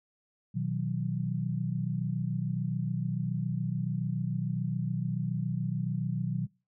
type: chord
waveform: sine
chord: B major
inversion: none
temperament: equal with one note detuned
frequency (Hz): 123.47 / 158.01 / 185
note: B2 / D#3 / F#3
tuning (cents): 0 / +27 / 0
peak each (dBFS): -33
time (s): 0.54-6.47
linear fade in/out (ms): 20
effects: noise-tail reverb RT60 0.3 s tail -23 dB re dry